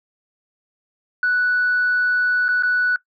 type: tone with dropouts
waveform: sine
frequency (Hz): 1480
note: F#6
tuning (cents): 0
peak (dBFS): -14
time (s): 1.23-2.96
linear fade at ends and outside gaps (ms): 2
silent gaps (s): 2.483-2.488 / 2.625-2.633
effects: noise-tail reverb RT60 0.1 s tail -19 dB re dry + tanh soft clip ceiling -12 dBFS